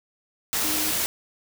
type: tone in noise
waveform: sine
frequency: 307.8 Hz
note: D#4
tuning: 19 cents flat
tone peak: -32 dBFS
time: 0.64-0.91 s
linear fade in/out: 0 ms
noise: white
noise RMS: -25 dBFS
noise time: 0.53-1.06 s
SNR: -10 dB
effects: none